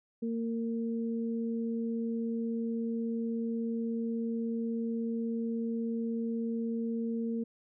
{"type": "tone pair together", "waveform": "sine", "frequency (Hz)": [229.1, 460], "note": ["A#3", "A#4"], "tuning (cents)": [-30, -23], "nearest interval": "octave", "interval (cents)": 1207, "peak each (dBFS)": [-31, -38], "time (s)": [0.22, 7.44], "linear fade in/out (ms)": 10, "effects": []}